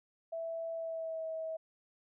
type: tone with pitch glide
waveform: sine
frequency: 659.3 to 643.5 Hz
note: E5 to E5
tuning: 0 to -42 cents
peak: -36 dBFS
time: 0.32-1.57 s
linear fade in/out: 10 ms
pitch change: -42 cents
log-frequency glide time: 0.73-1.26 s
effects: none